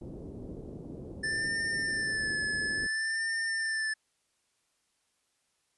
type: low-pass noise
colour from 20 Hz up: white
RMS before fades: -43 dBFS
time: 0.01-2.87 s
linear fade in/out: 5 ms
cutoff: 420 Hz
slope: 24 dB/octave
type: tone with vibrato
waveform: square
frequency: 1762 Hz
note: A6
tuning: 2 cents sharp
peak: -30 dBFS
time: 1.23-3.94 s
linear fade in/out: 10 ms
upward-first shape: sine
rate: 0.58 Hz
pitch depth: 43 cents each way
effects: white hiss -75 dBFS RMS until 5.77 s + resampled to 24000 Hz